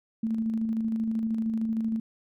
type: tone with tremolo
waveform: sine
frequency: 223.4 Hz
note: A3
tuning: 27 cents sharp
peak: -24 dBFS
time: 0.23-2 s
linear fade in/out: 5 ms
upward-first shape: square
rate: 13 Hz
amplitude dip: 30%
effects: none